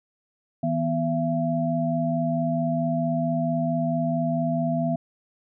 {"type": "tone cluster", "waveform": "sine", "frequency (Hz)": [161, 245.5, 674], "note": ["E3", "B3", "E5"], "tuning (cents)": [-41, -10, 38], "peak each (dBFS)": -26, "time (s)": [0.63, 4.96], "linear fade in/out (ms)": 5, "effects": []}